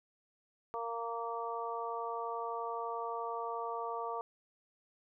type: harmonic tone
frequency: 231.5 Hz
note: A#3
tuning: 12 cents flat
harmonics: 2 / 3 / 4 / 5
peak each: -41 / -42 / -41 / -41 dBFS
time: 0.74-4.21 s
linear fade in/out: 0 ms
effects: none